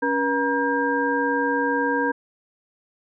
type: tone cluster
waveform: sine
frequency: 280.3 / 481.2 / 949 / 1602 Hz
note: C#4 / B4 / A#5 / G6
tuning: +19 / -45 / +31 / +37 cents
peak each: -25 dBFS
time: 0.02-2.12 s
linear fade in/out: 10 ms
effects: none